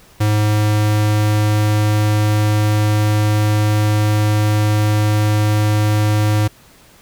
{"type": "tone", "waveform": "square", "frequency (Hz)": 105.8, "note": "G#2", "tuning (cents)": 33, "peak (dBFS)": -13, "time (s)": [0.2, 6.48], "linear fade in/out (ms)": 10, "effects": ["pink hiss -47 dBFS RMS until 7.01 s"]}